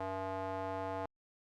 square tone with band-pass filter, 95.3 Hz, G2, 48 cents flat, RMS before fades -39 dBFS, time 0-1.06 s, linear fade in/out 5 ms, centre 770 Hz, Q 2.2, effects Opus 48 kbps

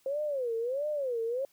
sine tone with vibrato, 523.3 Hz, C5, in tune, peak -29 dBFS, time 0.06-1.45 s, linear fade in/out 2 ms, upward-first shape sine, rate 1.5 Hz, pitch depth 250 cents each way, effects white hiss -67 dBFS RMS until 1.52 s + high-pass 80 Hz 12 dB/octave

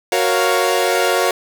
sawtooth chord, Gb major seventh, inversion none, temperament equal, 370 / 466.2 / 554.4 / 698.5 Hz, Gb4 / Bb4 / Db5 / F5, 0 / 0 / 0 / 0 cents, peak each -16 dBFS, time 0.12-1.31 s, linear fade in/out 2 ms, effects none

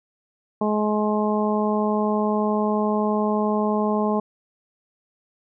harmonic tone, 211.6 Hz, G#3, 33 cents sharp, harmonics 1 / 2 / 3 / 4 / 5, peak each -22 / -25 / -27 / -28 / -29 dBFS, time 0.61-4.2 s, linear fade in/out 5 ms, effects none

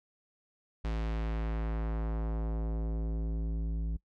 square tone with low-pass filter sweep, 55 Hz, A1, in tune, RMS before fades -33 dBFS, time 0.84-3.97 s, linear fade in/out 10 ms, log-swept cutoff 4400 to 190 Hz, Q 0.79, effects noise-tail reverb RT60 0.1 s tail -22 dB re dry

